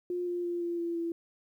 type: tone with pitch steps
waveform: sine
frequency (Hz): 355.2 / 351.3 / 347.5 / 343.7 / 339.9 / 336.2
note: F4 / F4 / F4 / F4 / F4 / E4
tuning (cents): +29 / +10 / -9 / -28 / -47 / +34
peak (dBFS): -30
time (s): 0.1-1.12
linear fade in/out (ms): 2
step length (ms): 170
effects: 11-bit

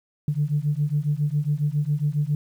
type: beating tone pair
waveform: sine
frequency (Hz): 144.1 / 151.4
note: D3 / D#3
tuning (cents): -33 / -47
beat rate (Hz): 7.3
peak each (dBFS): -23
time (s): 0.28-2.35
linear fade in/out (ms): 2
effects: tanh soft clip ceiling -13 dBFS + 9-bit

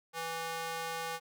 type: tone with high-pass filter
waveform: square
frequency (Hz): 164.81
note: E3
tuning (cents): 0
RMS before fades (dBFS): -38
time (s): 0.13-1.2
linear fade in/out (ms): 50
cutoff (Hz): 750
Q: 1.1
effects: none

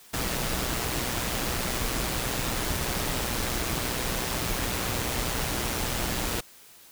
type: noise with amplitude modulation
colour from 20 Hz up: pink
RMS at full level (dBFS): -27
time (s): 0.13-6.41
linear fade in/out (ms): 10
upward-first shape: sine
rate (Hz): 122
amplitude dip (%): 45
effects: white hiss -52 dBFS RMS until 6.91 s

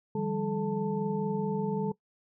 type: tone cluster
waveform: sine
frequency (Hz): 154.6 / 175.4 / 199.5 / 432.1 / 886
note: D#3 / F3 / G3 / A4 / A5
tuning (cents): -11 / +8 / +31 / -31 / +12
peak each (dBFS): -35 / -39 / -32 / -32 / -38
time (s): 0.15-1.92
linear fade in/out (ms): 5
effects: noise-tail reverb RT60 0.1 s tail -20 dB re dry

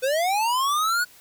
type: linear sweep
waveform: square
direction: up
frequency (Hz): 496 to 1480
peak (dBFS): -21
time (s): 0.02-1.05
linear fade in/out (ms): 20
effects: white hiss -51 dBFS RMS until 1.2 s

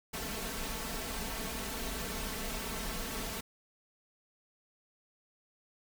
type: noise with comb filter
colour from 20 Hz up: pink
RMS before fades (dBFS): -38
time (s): 0.13-3.41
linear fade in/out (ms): 10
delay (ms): 4.5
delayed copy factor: +0.75
effects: none

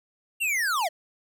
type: linear sweep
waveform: square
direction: down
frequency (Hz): 2826 to 587.3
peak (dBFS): -24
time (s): 0.4-0.89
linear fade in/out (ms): 20
effects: none

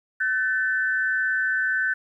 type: tone pair together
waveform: sine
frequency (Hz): 1518.6 / 1760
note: F#6 / A6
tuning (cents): +45 / 0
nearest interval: minor third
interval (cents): 255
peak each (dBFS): -22 / -26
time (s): 0.2-1.94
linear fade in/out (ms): 10
effects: 10-bit

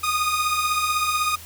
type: beating tone pair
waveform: sawtooth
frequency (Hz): 1223 / 1239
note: D#6 / D#6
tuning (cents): -30 / -8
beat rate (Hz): 16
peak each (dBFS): -23 / -18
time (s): 0.03-1.36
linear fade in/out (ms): 10
effects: added 82 Hz sine -44 dBFS peak until 1.45 s + white hiss -42 dBFS RMS until 1.45 s

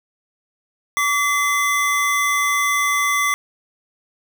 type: tone pair together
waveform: square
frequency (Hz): 1148 / 2046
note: D6 / C7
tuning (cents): -40 / -39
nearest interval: minor seventh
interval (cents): 1001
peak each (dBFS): -20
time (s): 0.97-3.34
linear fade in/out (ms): 0
effects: none

